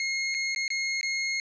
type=tone with dropouts; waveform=sawtooth; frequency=2150 Hz; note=C7; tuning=47 cents sharp; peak=-23 dBFS; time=0-1.4 s; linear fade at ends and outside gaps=1 ms; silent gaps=0.343-0.347 / 0.548-0.561 / 0.68-0.703 / 1.012-1.03 s; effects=resampled to 16000 Hz